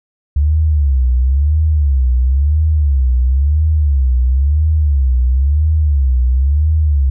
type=tone with vibrato; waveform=sine; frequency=69.8 Hz; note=C#2; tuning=13 cents sharp; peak=-9 dBFS; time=0.36-7.1 s; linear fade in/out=5 ms; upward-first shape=sine; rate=0.98 Hz; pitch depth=200 cents each way; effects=none